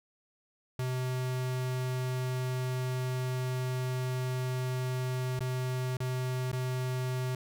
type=tone with dropouts; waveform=square; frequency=127.8 Hz; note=C3; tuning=40 cents flat; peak=-31 dBFS; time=0.79-7.35 s; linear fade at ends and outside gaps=2 ms; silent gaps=5.392-5.406 / 5.97-6.003 / 6.516-6.529 s; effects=none